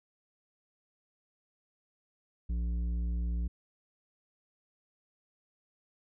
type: tone with tanh clipping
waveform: sine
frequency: 58.6 Hz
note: A#1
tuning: 10 cents sharp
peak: -31 dBFS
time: 2.49-3.48 s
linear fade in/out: 10 ms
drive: 9 dB
effects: none